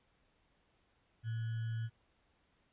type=tone with sample-and-hold; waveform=sine; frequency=113.3 Hz; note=A#2; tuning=49 cents flat; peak=-35 dBFS; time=1.23-1.9 s; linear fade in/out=50 ms; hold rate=1575 Hz; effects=pink hiss -74 dBFS RMS until 2.72 s + resampled to 8000 Hz